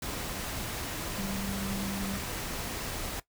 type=tone in noise; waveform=sine; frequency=196 Hz; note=G3; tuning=in tune; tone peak=-34 dBFS; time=1.18-2.18 s; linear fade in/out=5 ms; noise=pink; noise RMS=-36 dBFS; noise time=0.02-3.2 s; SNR=-1 dB; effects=noise-tail reverb RT60 0.1 s tail -17 dB re dry